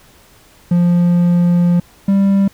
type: tone pair in turn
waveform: triangle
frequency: 174.61 / 196.78 Hz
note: F3 / G3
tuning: 0 / +7 cents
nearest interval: major second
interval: 207 cents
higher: second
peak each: -7 dBFS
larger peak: neither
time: 0.71-1.8 / 2.08-2.48 s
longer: first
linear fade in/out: 5 ms
effects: pink hiss -47 dBFS RMS until 2.53 s